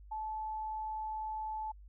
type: tone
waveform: sine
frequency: 868 Hz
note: A5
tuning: 24 cents flat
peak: -36 dBFS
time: 0.11-1.72 s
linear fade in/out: 10 ms
effects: added 50 Hz sine -51 dBFS peak until 1.88 s